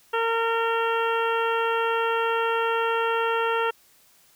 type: harmonic tone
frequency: 457.7 Hz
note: A#4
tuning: 32 cents flat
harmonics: 1 / 2 / 3 / 4 / 5 / 6 / 7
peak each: -25 / -27 / -27 / -34 / -42 / -33 / -38 dBFS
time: 0.13-3.71 s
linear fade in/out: 10 ms
effects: white hiss -58 dBFS RMS until 4.35 s